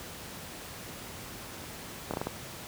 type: slowing click train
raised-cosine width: 1 ms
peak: -17 dBFS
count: 5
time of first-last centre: 2.11-2.27 s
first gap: 27 ms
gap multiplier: 1.27
effects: pink hiss -43 dBFS RMS until 2.67 s + high-pass 60 Hz 12 dB/octave